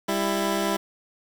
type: tone pair together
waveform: 15% pulse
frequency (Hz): 198.6 / 332.5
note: G3 / E4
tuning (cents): +23 / +15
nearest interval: major sixth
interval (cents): 892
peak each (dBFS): -19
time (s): 0.08-0.77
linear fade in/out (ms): 10
effects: 7-bit